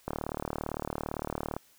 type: click train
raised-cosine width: 1 ms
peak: -18 dBFS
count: 57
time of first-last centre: 0.08-1.565 s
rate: 37.7 Hz
effects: white hiss -62 dBFS RMS until 1.78 s

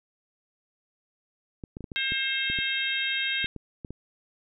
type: clicks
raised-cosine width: 3 ms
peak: -24 dBFS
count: 12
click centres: 1.638 / 1.769 / 1.807 / 1.842 / 1.918 / 2.121 / 2.5 / 2.588 / 3.444 / 3.563 / 3.848 / 3.906 s
type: harmonic tone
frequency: 533 Hz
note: C5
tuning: 32 cents sharp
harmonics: 3 / 4 / 5 / 6 / 7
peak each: -32 / -32 / -32 / -32 / -32 dBFS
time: 1.96-3.46 s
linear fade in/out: 0 ms
effects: none

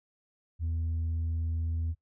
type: tone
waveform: sine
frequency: 81.9 Hz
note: E2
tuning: 11 cents flat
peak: -26 dBFS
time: 0.59-1.95 s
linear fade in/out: 50 ms
effects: noise-tail reverb RT60 0.1 s tail -21 dB re dry + tanh soft clip ceiling -27 dBFS

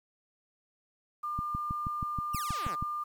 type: tone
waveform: sine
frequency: 1200 Hz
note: D6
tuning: 37 cents sharp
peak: -32 dBFS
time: 1.23-3.04 s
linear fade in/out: 10 ms
type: click train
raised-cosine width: 5 ms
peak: -23 dBFS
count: 10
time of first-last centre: 1.39-2.825 s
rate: 6.27 Hz
type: exponential sweep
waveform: 5% pulse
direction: down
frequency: 3007 to 130.81 Hz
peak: -28 dBFS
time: 2.33-2.76 s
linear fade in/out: 20 ms
effects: 10-bit

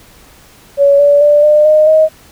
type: tone with pitch steps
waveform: sine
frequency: 563 / 575.5 / 588.3 / 601.3 / 614.7 / 628.3 Hz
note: C#5 / D5 / D5 / D5 / D#5 / D#5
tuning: +27 / -35 / +3 / +41 / -21 / +17 cents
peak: -4 dBFS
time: 0.77-2.09 s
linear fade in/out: 50 ms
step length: 220 ms
effects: pink hiss -42 dBFS RMS until 2.31 s

